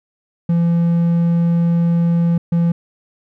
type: tone bursts at uneven times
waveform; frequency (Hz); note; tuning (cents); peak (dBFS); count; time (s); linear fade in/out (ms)
triangle; 169.7; F3; -49; -10; 2; 0.49-2.38 / 2.52-2.72; 5
effects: none